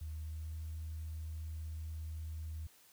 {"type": "tone with pitch glide", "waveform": "sine", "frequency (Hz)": [77.78, 79.05], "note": ["D#2", "D#2"], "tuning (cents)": [0, 28], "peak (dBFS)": -39, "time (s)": [0.01, 2.67], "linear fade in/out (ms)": 5, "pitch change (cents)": 28, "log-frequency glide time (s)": [0.23, 0.53], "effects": ["tanh soft clip ceiling -35 dBFS", "white hiss -64 dBFS RMS until 2.92 s"]}